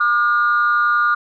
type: tone pair together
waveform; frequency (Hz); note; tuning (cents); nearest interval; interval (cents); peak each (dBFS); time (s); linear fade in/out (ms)
sine; 1200 / 1431.2; D6 / F6; +37 / +42; minor third; 305; -15; 0-1.15; 10
effects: tanh soft clip ceiling -7 dBFS